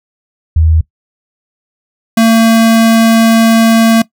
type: tone pair in turn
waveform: sine / square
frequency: 80 / 226.3 Hz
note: D#2 / A3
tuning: +49 / +49 cents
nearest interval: octave + tritone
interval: 1800 cents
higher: second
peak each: -5 dBFS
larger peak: neither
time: 0.56-0.81 / 2.17-4.02 s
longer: second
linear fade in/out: 5 ms
effects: noise-tail reverb RT60 0.1 s tail -19 dB re dry

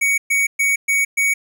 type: tone bursts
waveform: square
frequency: 2241 Hz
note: C#7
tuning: 18 cents sharp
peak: -15 dBFS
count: 5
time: 0.01-1.34 s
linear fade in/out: 10 ms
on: 170 ms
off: 120 ms
effects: 9-bit

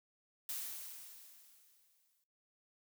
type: noise with exponential decay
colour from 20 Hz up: blue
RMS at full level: -40 dBFS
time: 0.49-2.24 s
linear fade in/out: 2 ms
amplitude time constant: 380 ms
effects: noise-tail reverb RT60 0.4 s tail -20 dB re dry

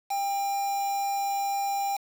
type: tone with quantisation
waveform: triangle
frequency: 797 Hz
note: G5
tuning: 28 cents sharp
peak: -24 dBFS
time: 0.1-1.97 s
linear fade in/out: 10 ms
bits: 6
effects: none

